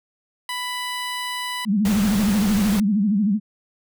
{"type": "tone", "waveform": "15% pulse", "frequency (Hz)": 992, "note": "B5", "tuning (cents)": 7, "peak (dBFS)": -19, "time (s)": [0.49, 1.65], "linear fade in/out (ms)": 2}
{"type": "tone with vibrato", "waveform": "sine", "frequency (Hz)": 205.1, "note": "G#3", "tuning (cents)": -21, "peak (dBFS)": -16, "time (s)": [1.65, 3.4], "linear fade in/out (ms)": 50, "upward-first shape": "sine", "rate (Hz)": 13, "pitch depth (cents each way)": 130}
{"type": "noise", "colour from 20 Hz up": "pink", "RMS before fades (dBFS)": -28, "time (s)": [1.85, 2.8], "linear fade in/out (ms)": 2}
{"effects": []}